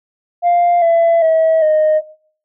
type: tone with pitch steps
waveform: sine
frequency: 698.5 / 670.8 / 644.2 / 618.7 Hz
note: F5 / E5 / E5 / D#5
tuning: 0 / +30 / -40 / -10 cents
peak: -7 dBFS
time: 0.42-2.02 s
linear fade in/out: 50 ms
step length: 400 ms
effects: noise-tail reverb RT60 0.5 s tail -19 dB re dry + tanh soft clip ceiling -7 dBFS